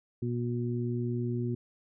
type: harmonic tone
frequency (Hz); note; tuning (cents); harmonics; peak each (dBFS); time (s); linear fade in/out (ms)
120.3; B2; -45; 1 / 2 / 3; -31 / -34 / -36; 0.22-1.55; 5
effects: none